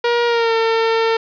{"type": "tone with pitch glide", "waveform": "sawtooth", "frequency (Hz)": [475, 452.2], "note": ["A#4", "A4"], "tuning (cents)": [33, 47], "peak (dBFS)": -10, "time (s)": [0.04, 1.17], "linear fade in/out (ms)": 5, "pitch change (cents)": -86, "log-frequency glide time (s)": [0.26, 0.54], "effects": ["resampled to 11025 Hz", "7-bit"]}